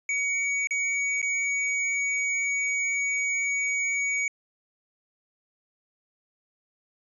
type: tone with dropouts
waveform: square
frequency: 2251 Hz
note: C#7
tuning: 26 cents sharp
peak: -25 dBFS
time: 0.09-4.28 s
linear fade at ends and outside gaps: 2 ms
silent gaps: 0.672-0.708 / 1.217-1.227 s
effects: resampled to 22050 Hz